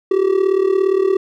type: tone with amplitude modulation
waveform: triangle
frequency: 384.1 Hz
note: G4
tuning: 35 cents flat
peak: -7 dBFS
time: 0.11-1.17 s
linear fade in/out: 5 ms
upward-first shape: sine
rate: 37.3 Hz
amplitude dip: 80%
effects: none